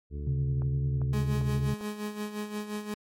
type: harmonic tone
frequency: 72.4 Hz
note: D2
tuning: 24 cents flat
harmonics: 1 / 2 / 3 / 4 / 5 / 6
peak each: -33 / -41 / -46 / -48 / -49 / -48 dBFS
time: 0.1-1.75 s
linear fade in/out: 50 ms
type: tone with vibrato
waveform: sine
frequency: 133.6 Hz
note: C3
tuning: 36 cents sharp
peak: -26 dBFS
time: 0.27-1.74 s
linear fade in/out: 2 ms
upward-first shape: triangle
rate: 2.3 Hz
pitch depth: 32 cents each way
type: click train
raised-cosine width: 1 ms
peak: -29 dBFS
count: 4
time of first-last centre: 0.62-1.81 s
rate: 2.52 Hz
type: tone with tremolo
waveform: 30% pulse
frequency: 209.7 Hz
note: G#3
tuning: 17 cents sharp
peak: -28 dBFS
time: 1.13-2.94 s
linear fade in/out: 2 ms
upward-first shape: sine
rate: 5.7 Hz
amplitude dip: 65%
effects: MP3 64 kbps